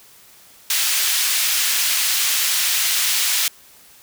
pink high-pass noise, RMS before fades -19 dBFS, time 0.7-3.48 s, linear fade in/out 2 ms, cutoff 2600 Hz, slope 12 dB/octave, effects white hiss -48 dBFS RMS until 4.02 s

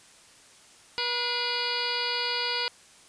harmonic tone with a mistuned harmonic, 483.3 Hz, B4, 38 cents flat, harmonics 1 / 2 / 3 / 4 / 5 / 6 / 7 / 8 / 9 / 10, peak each -37 / -35 / -36 / -38 / -37 / -35 / -39 / -39 / -33 / -33 dBFS, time 0.98-2.68 s, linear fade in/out 0 ms, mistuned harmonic 4, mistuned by +100 cents, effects white hiss -54 dBFS RMS until 3.08 s + resampled to 22050 Hz

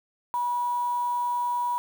sine tone with quantisation, 970 Hz, B5, 31 cents flat, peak -24 dBFS, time 0.34-1.78 s, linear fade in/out 0 ms, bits 7, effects none

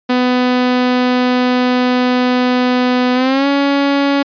sawtooth tone with pitch glide, 250 to 280.6 Hz, B3 to C#4, +21 to +21 cents, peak -7 dBFS, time 0.09-4.23 s, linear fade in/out 10 ms, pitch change +200 cents, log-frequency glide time 3.14-3.47 s, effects resampled to 11025 Hz

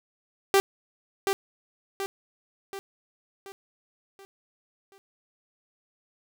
sawtooth tone with echo, 392 Hz, G4, in tune, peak -13 dBFS, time 0.54-0.6 s, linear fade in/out 0 ms, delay 730 ms, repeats 6, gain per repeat -6 dB, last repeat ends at 4.98 s, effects none

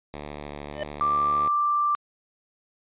5% pulse tone with vibrato, 73.4 Hz, D2, in tune, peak -24 dBFS, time 0.14-1.48 s, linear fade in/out 0 ms, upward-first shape sine, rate 1.7 Hz, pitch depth 12 cents each way
square tone with exponential growth, 600 Hz, D5, 37 cents sharp, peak -24 dBFS, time 0.71-0.83 s, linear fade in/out 1 ms, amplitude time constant 25 ms
sine tone, 1178 Hz, D6, 5 cents sharp, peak -20 dBFS, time 1.01-1.95 s, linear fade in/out 0 ms
effects resampled to 8000 Hz

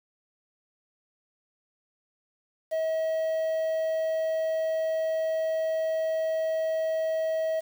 triangle tone with quantisation, 640 Hz, D#5, 49 cents sharp, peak -23 dBFS, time 2.71-7.61 s, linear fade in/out 20 ms, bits 8, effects none

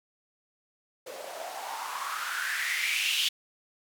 blue noise with band-pass filter sweep, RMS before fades -32 dBFS, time 1.06-3.29 s, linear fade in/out 10 ms, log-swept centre 490 to 3200 Hz, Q 5.4, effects none

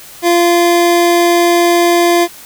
25% pulse tone, 345.3 Hz, F4, 20 cents flat, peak -4 dBFS, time 0.22-2.28 s, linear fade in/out 50 ms, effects white hiss -35 dBFS RMS until 2.45 s

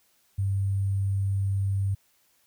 sine tone with sample-and-hold, 98 Hz, G2, in tune, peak -23 dBFS, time 0.38-1.95 s, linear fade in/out 10 ms, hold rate 8820 Hz, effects white hiss -66 dBFS RMS until 2.46 s

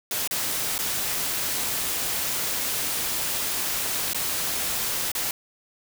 white noise with dropouts, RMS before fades -27 dBFS, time 0.11-5.31 s, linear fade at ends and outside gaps 1 ms, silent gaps 0.275-0.31 / 0.78-0.789 / 4.133-4.146 / 5.117-5.151 s, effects none

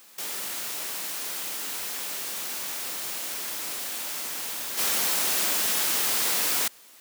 white noise with level steps, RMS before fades -33 / -25 dBFS, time 0.18-6.68 s, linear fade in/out 5 ms, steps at 4.77 s, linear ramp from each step 20 ms, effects white hiss -52 dBFS RMS until 7 s + high-pass 200 Hz 12 dB/octave

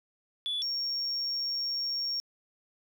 sine tone pair in turn, 3443 / 5534 Hz, A7 / F8, -38 / -17 cents, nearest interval minor sixth, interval 821 cents, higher second, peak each -28 dBFS, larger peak neither, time 0.46-0.62 / 0.62-2.2 s, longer second, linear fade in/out 0 ms, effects tanh soft clip ceiling -26 dBFS + 11-bit

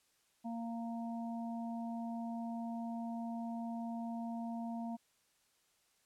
harmonic tone, 231.2 Hz, A#3, 14 cents flat, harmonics 1 / 3 / 4, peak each -39 / -46 / -51 dBFS, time 0.44-4.97 s, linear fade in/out 20 ms, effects white hiss -74 dBFS RMS until 6.05 s + low-pass 11000 Hz 12 dB/octave

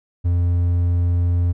triangle tone, 87.31 Hz, F2, in tune, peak -13 dBFS, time 0.24-1.53 s, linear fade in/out 20 ms, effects none

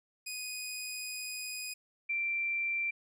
15% pulse / sine tone pair in turn, 2489 / 2354 Hz, D#7 / D7, 0 / +3 cents, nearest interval minor second, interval 97 cents, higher first, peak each -31 / -30 dBFS, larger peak second, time 0.26-1.74 / 2.09-2.91 s, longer first, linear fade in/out 10 ms, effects none

